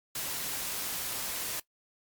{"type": "noise", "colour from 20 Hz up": "white", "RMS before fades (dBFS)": -35, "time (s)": [0.15, 1.6], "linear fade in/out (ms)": 5, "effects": ["noise-tail reverb RT60 0.1 s tail -19 dB re dry", "Opus 48 kbps"]}